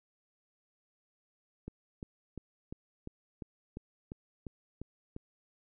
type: click train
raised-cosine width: 3 ms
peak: -28 dBFS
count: 11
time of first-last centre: 1.68-5.164 s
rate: 2.87 Hz
effects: none